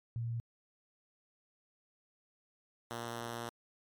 sine / 5% pulse tone pair in turn, 116.54 / 117.69 Hz, A#2 / A#2, 0 / +17 cents, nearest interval unison, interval 17 cents, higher second, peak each -34 / -28 dBFS, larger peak second, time 0.16-0.4 / 2.91-3.49 s, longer second, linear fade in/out 0 ms, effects MP3 96 kbps

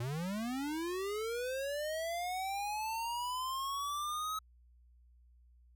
square linear sweep, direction up, 114 to 1284 Hz, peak -36 dBFS, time 0-4.39 s, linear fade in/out 5 ms, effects added 60 Hz sine -60 dBFS peak until 5.75 s

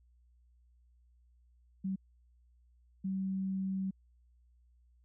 sine tone bursts at uneven times, 191.2 Hz, G3, 43 cents flat, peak -32 dBFS, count 2, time 1.84-1.96 / 3.04-3.91 s, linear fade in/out 10 ms, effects added 60 Hz sine -63 dBFS peak until 5.04 s

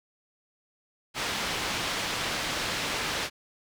white low-pass noise, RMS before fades -31 dBFS, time 1.14-3.3 s, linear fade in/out 50 ms, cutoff 3900 Hz, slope 12 dB/octave, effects none

